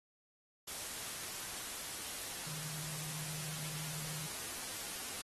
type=tone in noise; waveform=sine; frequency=154.4 Hz; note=D#3; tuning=13 cents flat; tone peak=-47 dBFS; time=2.46-4.27 s; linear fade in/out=10 ms; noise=white; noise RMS=-43 dBFS; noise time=0.67-5.22 s; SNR=-7 dB; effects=AAC 32 kbps